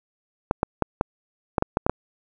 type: clicks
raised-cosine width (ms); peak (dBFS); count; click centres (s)
1; -5; 9; 0.511 / 0.631 / 0.823 / 1.011 / 1.582 / 1.624 / 1.771 / 1.865 / 1.896
effects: none